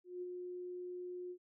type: tone with ADSR envelope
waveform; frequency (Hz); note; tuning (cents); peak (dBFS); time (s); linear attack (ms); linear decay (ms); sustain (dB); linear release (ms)
sine; 359.1; F4; +48; -39; 0.04-1.38; 180; 29; -3; 72
effects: none